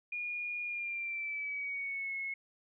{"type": "tone with pitch glide", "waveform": "sine", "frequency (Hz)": [2434, 2181], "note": ["D#7", "C#7"], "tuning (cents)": [-39, -29], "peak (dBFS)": -35, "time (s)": [0.12, 2.34], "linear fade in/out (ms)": 5, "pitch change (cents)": -190, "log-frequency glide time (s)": [0.64, 2.14], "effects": []}